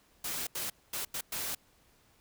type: noise bursts at uneven times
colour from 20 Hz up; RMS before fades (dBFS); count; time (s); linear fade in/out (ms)
white; -36; 5; 0.24-0.47 / 0.55-0.7 / 0.93-1.05 / 1.14-1.21 / 1.32-1.55; 5
effects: pink hiss -66 dBFS RMS until 2.2 s